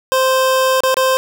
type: tone with dropouts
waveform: 25% pulse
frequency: 522 Hz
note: C5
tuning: 4 cents flat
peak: -8 dBFS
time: 0.12-1.17 s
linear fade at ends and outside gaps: 0 ms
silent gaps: 0.805-0.835 / 0.943-0.969 s
effects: none